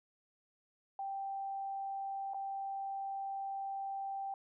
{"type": "tone with dropouts", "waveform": "sine", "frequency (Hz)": 784, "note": "G5", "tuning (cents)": 0, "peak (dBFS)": -37, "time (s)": [0.99, 4.34], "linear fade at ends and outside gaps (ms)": 2, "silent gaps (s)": [2.336, 2.344], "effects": []}